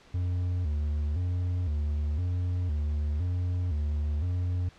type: tone with vibrato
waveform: triangle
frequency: 81.6 Hz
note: E2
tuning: 17 cents flat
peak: -24 dBFS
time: 0.14-4.69 s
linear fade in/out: 5 ms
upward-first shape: square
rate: 0.98 Hz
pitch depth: 160 cents each way
effects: pink hiss -56 dBFS RMS until 4.78 s + low-pass 5000 Hz 12 dB/octave